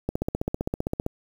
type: click train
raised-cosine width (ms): 2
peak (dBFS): -12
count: 16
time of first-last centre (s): 0.09-1.064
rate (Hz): 15.4
effects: 7-bit